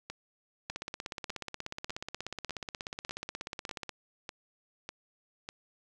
two click trains, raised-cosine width 0.2 ms, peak -22 / -20 dBFS, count 10 / 54, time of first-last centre 0.1-5.489 / 0.7-3.893 s, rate 1.67 / 16.6 Hz, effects none

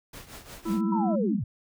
pink noise with tremolo, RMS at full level -41 dBFS, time 0.13-0.81 s, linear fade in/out 5 ms, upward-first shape triangle, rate 5.6 Hz, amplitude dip 80%
harmonic tone, 330.8 Hz, E4, 6 cents sharp, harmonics 1 / 3 / 4, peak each -30 / -40 / -42 dBFS, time 0.65-1.16 s, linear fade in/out 10 ms
sine tone with vibrato, 207.7 Hz, G#3, in tune, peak -24 dBFS, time 0.66-1.41 s, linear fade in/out 50 ms, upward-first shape sine, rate 14 Hz, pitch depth 150 cents each way
sine linear sweep, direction down, 987.8 to 87.31 Hz, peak -27 dBFS, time 0.92-1.44 s, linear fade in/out 5 ms
effects none

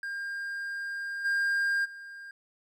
triangle tone with level steps, 1605 Hz, G6, 40 cents sharp, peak -31 / -23 / -40 dBFS, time 0.03-2.31 s, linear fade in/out 2 ms, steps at 1.24 / 1.84 s, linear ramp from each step 20 ms, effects none

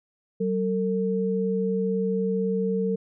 sine tone pair together, 190.04 / 452 Hz, F#3 / A4, +47 / +47 cents, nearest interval octave + minor third, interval 1500 cents, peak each -25 dBFS, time 0.4-2.96 s, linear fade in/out 10 ms, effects none

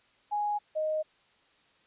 sine tone pair in turn, 830.6 / 621.3 Hz, G#5 / D#5, 0 / -3 cents, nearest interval perfect fourth, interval 503 cents, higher first, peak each -27 dBFS, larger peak neither, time 0.31-0.59 / 0.75-1.03 s, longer neither, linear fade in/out 20 ms, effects white hiss -65 dBFS RMS until 1.86 s + resampled to 8000 Hz

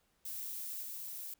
violet noise with level steps, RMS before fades -42 / -44 dBFS, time 0.25-1.34 s, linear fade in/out 5 ms, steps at 0.82 s, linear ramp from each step 5 ms, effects pink hiss -75 dBFS RMS until 1.39 s

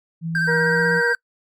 sine tone with pitch glide, 164.7 to 171.1 Hz, E3 to F3, -1 to -35 cents, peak -23 dBFS, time 0.21-1.02 s, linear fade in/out 50 ms, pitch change +66 cents, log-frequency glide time 0.54-0.84 s
triangle tone with vibrato, 1568 Hz, G6, in tune, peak -17 dBFS, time 0.35-1.15 s, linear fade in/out 2 ms, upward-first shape sine, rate 16 Hz, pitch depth 38 cents each way
harmonic tone, 474.9 Hz, A#4, 32 cents sharp, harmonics 1 / 2 / 3 / 4, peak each -21 / -28 / -30 / -28 dBFS, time 0.47-1.14 s, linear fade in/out 20 ms
effects noise-tail reverb RT60 0.1 s tail -25 dB re dry + Opus 48 kbps

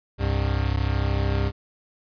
40% pulse tone pair together, 66.8 / 100.03 Hz, C2 / G2, +36 / +36 cents, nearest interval perfect fifth, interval 700 cents, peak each -23 dBFS, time 0.18-1.52 s, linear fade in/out 50 ms, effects resampled to 11025 Hz

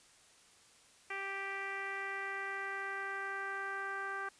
10% pulse tone with low-pass filter sweep, 392 Hz, G4, in tune, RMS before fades -40 dBFS, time 1.1-4.29 s, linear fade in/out 5 ms, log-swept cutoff 2300 to 1500 Hz, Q 3.2, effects white hiss -63 dBFS RMS until 4.39 s + resampled to 22050 Hz

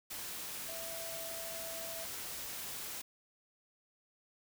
sine tone in noise, 661 Hz, E5, 5 cents sharp, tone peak -46 dBFS, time 0.68-2.05 s, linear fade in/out 10 ms, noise white, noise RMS -43 dBFS, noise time 0.1-3.02 s, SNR -6 dB, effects none

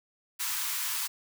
white high-pass noise, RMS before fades -32 dBFS, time 0.39-1.08 s, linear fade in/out 20 ms, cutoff 870 Hz, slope 96 dB/octave, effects none

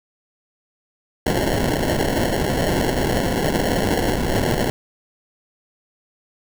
white noise with sample-and-hold, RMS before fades -20 dBFS, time 1.26-4.7 s, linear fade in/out 2 ms, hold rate 1225 Hz, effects none

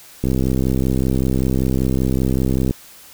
click train, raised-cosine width 3 ms, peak -6 dBFS, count 162, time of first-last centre 0.24-2.709 s, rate 65.2 Hz, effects white hiss -43 dBFS RMS until 3.13 s

